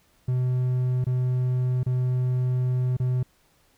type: tone with dropouts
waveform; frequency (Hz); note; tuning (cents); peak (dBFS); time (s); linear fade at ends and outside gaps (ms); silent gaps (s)
triangle; 126.4; B2; +41; -19; 0.28-3.23; 5; 1.043-1.066 / 1.833-1.863 / 2.968-2.999
effects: pink hiss -63 dBFS RMS until 3.77 s